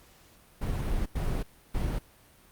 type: noise bursts at uneven times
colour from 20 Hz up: brown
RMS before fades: -29 dBFS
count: 3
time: 0.61-1.06 / 1.15-1.43 / 1.74-1.99 s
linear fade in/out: 10 ms
effects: pink hiss -58 dBFS RMS until 2.51 s + Opus 48 kbps